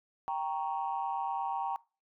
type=chord; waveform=sine; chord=G diminished; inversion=none; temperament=equal; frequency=784 / 932.3 / 1108.7 Hz; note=G5 / Bb5 / Db6; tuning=0 / 0 / 0 cents; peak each=-34 / -34 / -39 dBFS; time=0.28-1.76 s; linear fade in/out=0 ms; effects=noise-tail reverb RT60 0.3 s tail -21 dB re dry + tanh soft clip ceiling -23 dBFS